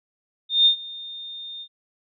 sine tone with ADSR envelope, 3640 Hz, A#7, 42 cents flat, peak -11 dBFS, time 0.49-1.68 s, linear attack 170 ms, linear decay 96 ms, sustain -22 dB, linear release 65 ms, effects none

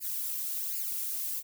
violet noise with flanger, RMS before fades -34 dBFS, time 0-1.43 s, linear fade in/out 50 ms, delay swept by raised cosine 0.42 to 2.52 ms, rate 1.3 Hz, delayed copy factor +1, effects none

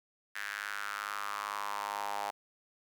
sawtooth tone with high-pass filter sweep, 102.3 Hz, G#2, 26 cents flat, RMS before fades -38 dBFS, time 0.35-2.31 s, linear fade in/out 10 ms, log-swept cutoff 1700 to 800 Hz, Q 4.3, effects none

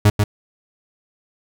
40% pulse tone with echo, 103.83 Hz, G#2, in tune, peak -8 dBFS, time 0.05-0.1 s, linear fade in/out 5 ms, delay 140 ms, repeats 1, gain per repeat -4 dB, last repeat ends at 0.24 s, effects none

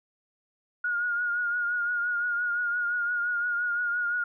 sine tone with vibrato, 1433 Hz, F6, 44 cents sharp, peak -25 dBFS, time 0.84-4.24 s, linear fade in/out 5 ms, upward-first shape triangle, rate 5.8 Hz, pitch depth 44 cents each way, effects none

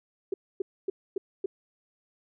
sine tone bursts, 386 Hz, G4, 27 cents flat, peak -25 dBFS, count 5, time 0.32-1.46 s, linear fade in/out 5 ms, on 20 ms, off 260 ms, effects none

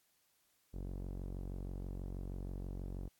sawtooth tone with low-pass filter, 46.25 Hz, F#1, in tune, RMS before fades -43 dBFS, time 0.73-3.09 s, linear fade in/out 20 ms, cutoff 430 Hz, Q 0.93, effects white hiss -75 dBFS RMS until 3.19 s + AAC 64 kbps

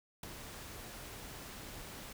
pink noise with ADSR envelope, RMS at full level -39 dBFS, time 0.23-2.13 s, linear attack 5 ms, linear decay 4 ms, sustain -9 dB, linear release 7 ms, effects none

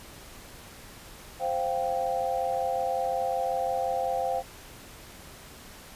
sine chord, C suspended fourth, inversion none, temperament equal, 523.3 / 698.5 / 784 Hz, C5 / F5 / G5, 0 / 0 / 0 cents, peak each -30 dBFS, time 1.39-4.43 s, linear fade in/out 50 ms, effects pink hiss -47 dBFS RMS until 5.95 s + resampled to 32000 Hz

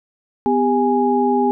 sine tone cluster, 250.6 / 400.1 / 830 Hz, B3 / G4 / G#5, +25 / +35 / -1 cents, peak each -18 dBFS, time 0.46-1.51 s, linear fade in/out 0 ms, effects none

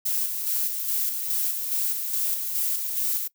violet noise with tremolo, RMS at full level -25 dBFS, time 0.05-3.28 s, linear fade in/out 10 ms, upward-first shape square, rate 2.4 Hz, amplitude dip 40%, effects noise-tail reverb RT60 0.1 s tail -20 dB re dry

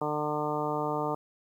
harmonic tone, 150 Hz, D3, 37 cents sharp, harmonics 1 / 2 / 3 / 4 / 5 / 6 / 7 / 8, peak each -38 / -36 / -34 / -36 / -36 / -35 / -39 / -37 dBFS, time 0.01-1.15 s, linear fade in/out 5 ms, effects 10-bit

